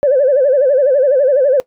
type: tone with vibrato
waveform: sine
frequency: 545 Hz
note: C#5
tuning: 29 cents flat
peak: -7 dBFS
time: 0.03-1.6 s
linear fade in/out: 0 ms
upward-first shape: sine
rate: 12 Hz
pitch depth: 140 cents each way
effects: noise-tail reverb RT60 0.1 s tail -20 dB re dry + tanh soft clip ceiling -3 dBFS